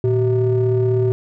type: ring-modulated tone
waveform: triangle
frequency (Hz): 133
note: C3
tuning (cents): +29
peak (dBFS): -9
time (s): 0.04-1.12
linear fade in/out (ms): 0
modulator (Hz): 248
effects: none